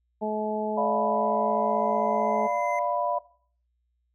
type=harmonic tone; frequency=214.2 Hz; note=A3; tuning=46 cents flat; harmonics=1 / 2 / 3 / 4; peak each=-31 / -31 / -31 / -32 dBFS; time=0.21-2.48 s; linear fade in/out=20 ms
type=chord; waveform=sine; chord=B diminished; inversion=first; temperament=equal; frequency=587.3 / 698.5 / 987.8 Hz; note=D5 / F5 / B5; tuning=0 / 0 / 0 cents; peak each=-28 dBFS; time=0.77-3.19 s; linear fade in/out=10 ms
type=tone with exponential growth; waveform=triangle; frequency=2066 Hz; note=C7; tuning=22 cents flat; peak=-30 dBFS; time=1.13-2.79 s; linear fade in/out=2 ms; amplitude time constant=360 ms
effects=noise-tail reverb RT60 0.5 s tail -19 dB re dry + added 60 Hz sine -70 dBFS peak until 4.14 s